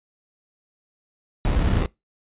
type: noise with sample-and-hold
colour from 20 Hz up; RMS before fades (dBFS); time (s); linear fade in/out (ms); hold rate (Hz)
brown; -20; 1.45-1.86; 2; 1575
effects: noise-tail reverb RT60 0.2 s tail -23 dB re dry + resampled to 8000 Hz